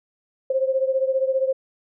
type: beating tone pair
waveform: sine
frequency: 525 / 540 Hz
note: C5 / C#5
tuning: +6 / -45 cents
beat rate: 15 Hz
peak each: -20 / -24 dBFS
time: 0.5-1.53 s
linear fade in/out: 5 ms
effects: none